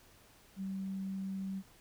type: tone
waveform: sine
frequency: 192.5 Hz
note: G3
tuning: 31 cents flat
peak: -36 dBFS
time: 0.56-1.63 s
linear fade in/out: 50 ms
effects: pink hiss -62 dBFS RMS until 1.8 s